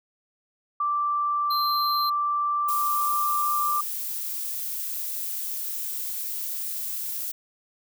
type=tone with pitch glide; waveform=sine; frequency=1173 to 1184.6 Hz; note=D6 to D6; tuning=-2 to +15 cents; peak=-22 dBFS; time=0.8-3.81 s; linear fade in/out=5 ms; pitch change=+17 cents; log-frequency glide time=2.44-3.64 s
type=tone; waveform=square; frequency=4125 Hz; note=C8; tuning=25 cents flat; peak=-28 dBFS; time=1.5-2.1 s; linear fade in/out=10 ms
type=noise; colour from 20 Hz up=violet; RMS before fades=-31 dBFS; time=2.68-7.32 s; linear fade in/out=10 ms
effects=none